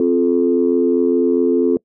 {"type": "chord", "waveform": "sine", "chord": "F major", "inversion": "second", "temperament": "equal with one note detuned", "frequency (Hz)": [261.6, 349.2, 433.9], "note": ["C4", "F4", "A4"], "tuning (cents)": [0, 0, -24], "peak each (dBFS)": -16, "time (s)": [0, 1.77], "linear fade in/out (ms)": 2, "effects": ["noise-tail reverb RT60 0.1 s tail -25 dB re dry", "tanh soft clip ceiling -3 dBFS"]}